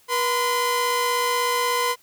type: tone pair together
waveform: sawtooth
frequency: 483.3 / 1023 Hz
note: B4 / C6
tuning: -38 / -39 cents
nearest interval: octave + minor second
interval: 1299 cents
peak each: -21 / -18 dBFS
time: 0.08-1.96 s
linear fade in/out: 50 ms
effects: white hiss -57 dBFS RMS until 2.02 s